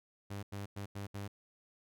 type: tone bursts at uneven times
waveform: sawtooth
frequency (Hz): 100.3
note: G2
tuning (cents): +40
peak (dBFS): -36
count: 5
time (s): 0.3-0.43 / 0.52-0.66 / 0.76-0.86 / 0.95-1.07 / 1.14-1.28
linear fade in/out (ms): 10
effects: none